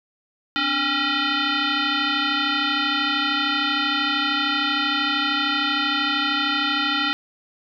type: tone with frequency modulation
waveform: sine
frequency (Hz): 843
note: G#5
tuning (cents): +26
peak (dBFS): -19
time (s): 0.56-7.13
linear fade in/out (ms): 0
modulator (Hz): 551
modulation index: 5.6
effects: none